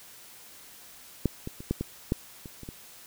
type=clicks; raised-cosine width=3 ms; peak=-10 / -21 / -27 / -13 / -17 / -11 / -28 / -29 / -25 dBFS; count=9; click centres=1.257 / 1.474 / 1.605 / 1.71 / 1.81 / 2.121 / 2.458 / 2.633 / 2.689 s; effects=white hiss -50 dBFS RMS until 3.06 s